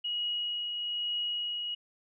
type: tone with tremolo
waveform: sine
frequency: 2900 Hz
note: F#7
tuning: 35 cents flat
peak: -29 dBFS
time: 0.04-1.75 s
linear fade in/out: 10 ms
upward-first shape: triangle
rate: 1.1 Hz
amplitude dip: 35%
effects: none